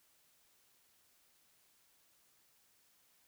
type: silence
effects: white hiss -71 dBFS RMS until 3.27 s